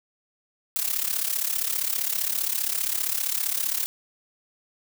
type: noise with amplitude modulation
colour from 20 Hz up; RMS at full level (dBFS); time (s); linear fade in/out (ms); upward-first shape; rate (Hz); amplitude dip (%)
blue; -23; 0.76-3.86; 0; sine; 35.2; 80
effects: none